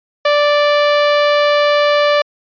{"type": "tone", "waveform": "sawtooth", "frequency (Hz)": 586, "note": "D5", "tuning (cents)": -4, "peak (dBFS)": -6, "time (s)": [0.25, 2.22], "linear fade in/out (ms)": 5, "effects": ["resampled to 11025 Hz"]}